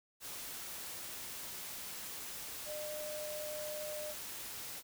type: tone in noise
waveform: sine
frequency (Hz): 605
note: D#5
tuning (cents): -49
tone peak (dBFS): -41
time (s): 2.65-4.15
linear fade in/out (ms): 50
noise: white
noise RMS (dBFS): -45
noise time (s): 0.2-4.83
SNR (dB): +1
effects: none